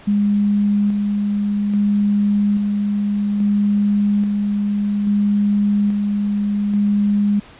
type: tone with tremolo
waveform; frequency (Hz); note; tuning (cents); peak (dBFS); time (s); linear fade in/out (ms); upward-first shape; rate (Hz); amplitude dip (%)
sine; 204.8; G#3; -24; -13; 0.07-7.4; 10; square; 0.6; 30
effects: pink hiss -43 dBFS RMS until 7.59 s + resampled to 8000 Hz